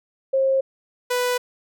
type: tone pair in turn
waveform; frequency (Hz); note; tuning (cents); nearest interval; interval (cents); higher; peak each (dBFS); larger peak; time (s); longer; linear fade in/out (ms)
sine / sawtooth; 535 / 494.6; C5 / B4; +38 / +3; minor second; 135; first; -16; neither; 0.33-0.61 / 1.1-1.38; neither; 10
effects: none